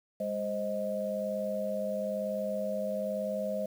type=tone cluster; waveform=sine; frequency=202.7 / 525 / 626 Hz; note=G#3 / C5 / D#5; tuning=-42 / +6 / +10 cents; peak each=-37 / -35 / -33 dBFS; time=0.2-3.66 s; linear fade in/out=5 ms; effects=9-bit